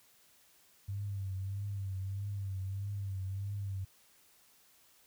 sine tone with vibrato, 98 Hz, G2, in tune, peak -35 dBFS, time 0.88-3.85 s, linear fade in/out 10 ms, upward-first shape triangle, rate 1.6 Hz, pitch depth 69 cents each way, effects white hiss -65 dBFS RMS until 5.06 s

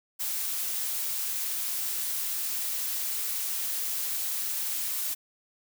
blue noise, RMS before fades -31 dBFS, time 0.19-5.15 s, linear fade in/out 20 ms, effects none

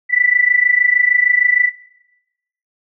sine tone with amplitude modulation, 1975.5 Hz, B6, in tune, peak -7 dBFS, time 0.09-1.71 s, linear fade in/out 50 ms, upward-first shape sine, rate 26.5 Hz, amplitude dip 90%, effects noise-tail reverb RT60 1.0 s tail -20 dB re dry

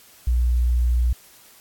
sine tone, 60.4 Hz, B1, 38 cents flat, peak -16 dBFS, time 0.27-1.13 s, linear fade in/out 5 ms, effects white hiss -50 dBFS RMS until 1.6 s + AAC 64 kbps

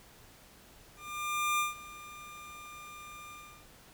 25% pulse tone with ADSR envelope, 1200 Hz, D6, 37 cents sharp, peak -23 dBFS, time 0.96-3.68 s, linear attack 630 ms, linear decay 150 ms, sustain -19 dB, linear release 360 ms, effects pink hiss -57 dBFS RMS until 3.93 s

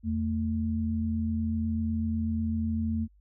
sine tone pair together, 83.8 / 223 Hz, E2 / A3, +29 / +23 cents, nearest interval octave + perfect fourth, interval 1694 cents, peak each -30 / -28 dBFS, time 0.03-3.08 s, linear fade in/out 50 ms, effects added 50 Hz sine -57 dBFS peak until 3.2 s

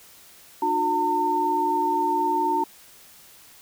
sine tone cluster, 301.8 / 360.8 / 906 Hz, D4 / F#4 / A#5, +47 / -44 / -50 cents, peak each -29 / -28 / -21 dBFS, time 0.62-2.64 s, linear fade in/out 5 ms, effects white hiss -50 dBFS RMS until 3.61 s

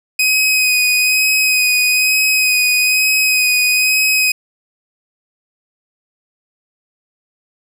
sawtooth tone with vibrato, 2511 Hz, D#7, 15 cents sharp, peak -8 dBFS, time 0.19-4.32 s, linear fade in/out 5 ms, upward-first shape sine, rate 1.1 Hz, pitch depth 19 cents each way, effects none

